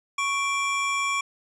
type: tone pair together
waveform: square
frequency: 1108.7 / 2349 Hz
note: C#6 / D7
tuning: 0 / 0 cents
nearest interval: octave + minor second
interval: 1300 cents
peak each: -27 dBFS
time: 0.18-1.21 s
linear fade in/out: 5 ms
effects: resampled to 22050 Hz